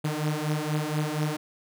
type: beating tone pair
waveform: sawtooth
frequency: 150 / 154.2 Hz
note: D3 / D#3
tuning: +37 / -15 cents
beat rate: 4.2 Hz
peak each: -25 / -25 dBFS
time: 0.04-1.37 s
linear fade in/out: 10 ms
effects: none